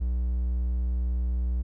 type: tone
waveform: triangle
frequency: 61 Hz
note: B1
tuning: 21 cents flat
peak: -22 dBFS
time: 0-1.63 s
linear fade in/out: 20 ms
effects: none